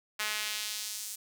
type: tone with high-pass filter sweep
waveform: sawtooth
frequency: 212.4 Hz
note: G#3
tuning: 39 cents sharp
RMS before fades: -36 dBFS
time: 0.19-1.16 s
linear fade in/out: 10 ms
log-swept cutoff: 1700 to 7800 Hz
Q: 1
effects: none